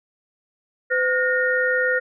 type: tone cluster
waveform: sine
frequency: 507 / 1436 / 1843 Hz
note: B4 / F6 / A#6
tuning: +45 / +48 / -20 cents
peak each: -22 dBFS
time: 0.9-2 s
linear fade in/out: 20 ms
effects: none